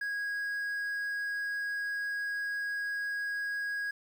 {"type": "tone with quantisation", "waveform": "triangle", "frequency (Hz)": 1649, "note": "G#6", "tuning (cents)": -13, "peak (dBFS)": -30, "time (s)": [0.01, 3.91], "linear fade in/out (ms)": 5, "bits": 10, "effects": []}